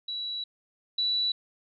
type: tone pair in turn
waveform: sine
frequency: 3920 / 3945 Hz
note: B7 / B7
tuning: -14 / -3 cents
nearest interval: unison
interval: 11 cents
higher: second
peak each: -31 / -24 dBFS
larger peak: second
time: 0.08-0.44 / 0.98-1.32 s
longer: first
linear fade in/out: 5 ms
effects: none